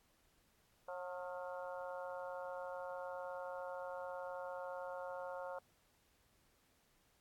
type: harmonic tone with a mistuned harmonic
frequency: 180.9 Hz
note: F#3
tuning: 39 cents flat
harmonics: 3 / 4 / 5 / 6 / 7 / 8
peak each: -45 / -51 / -51 / -54 / -57 / -54 dBFS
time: 0.88-5.59 s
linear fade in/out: 5 ms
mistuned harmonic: 8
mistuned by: -55 cents
effects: pink hiss -74 dBFS RMS until 7.2 s + AAC 64 kbps